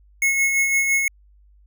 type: tone with tremolo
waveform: square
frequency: 2180 Hz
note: C#7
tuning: 29 cents flat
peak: -16 dBFS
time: 0.22-1.08 s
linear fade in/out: 2 ms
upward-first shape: sine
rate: 5.9 Hz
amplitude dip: 40%
effects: added 50 Hz sine -50 dBFS peak until 1.66 s